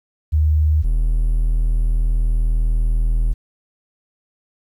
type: tone pair in turn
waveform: sine / triangle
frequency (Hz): 76.8 / 40.12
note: D#2 / E1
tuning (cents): -22 / -46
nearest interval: major seventh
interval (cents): 1124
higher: first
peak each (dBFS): -12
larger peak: neither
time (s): 0.32-0.83 / 0.83-3.34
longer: second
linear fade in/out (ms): 20
effects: 9-bit